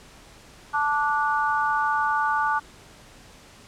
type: harmonic tone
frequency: 292.6 Hz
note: D4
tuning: 6 cents flat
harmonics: 3 / 4 / 5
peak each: -24 / -25 / -26 dBFS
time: 0.73-2.6 s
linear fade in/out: 20 ms
effects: pink hiss -49 dBFS RMS until 3.67 s + low-pass 9000 Hz 12 dB/octave